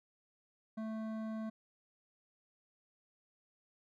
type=tone with hard clipping; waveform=sine; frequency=220 Hz; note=A3; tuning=in tune; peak=-40 dBFS; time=0.77-1.5 s; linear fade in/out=10 ms; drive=12 dB; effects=none